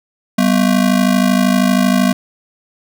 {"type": "ring-modulated tone", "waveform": "square", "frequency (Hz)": 220, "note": "A3", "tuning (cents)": 0, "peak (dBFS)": -8, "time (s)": [0.38, 2.13], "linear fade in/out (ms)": 5, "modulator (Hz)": 26.4, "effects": []}